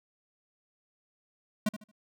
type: tone with echo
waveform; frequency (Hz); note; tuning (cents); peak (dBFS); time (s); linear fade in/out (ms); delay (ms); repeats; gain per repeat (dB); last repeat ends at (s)
square; 212.4; G#3; +39; -25; 1.66-1.69; 5; 75; 3; -12; 1.915
effects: none